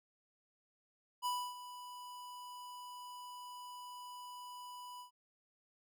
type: tone with ADSR envelope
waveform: square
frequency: 987.8 Hz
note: B5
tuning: in tune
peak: -34 dBFS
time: 1.22-5.11 s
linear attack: 39 ms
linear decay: 280 ms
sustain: -14 dB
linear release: 110 ms
effects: none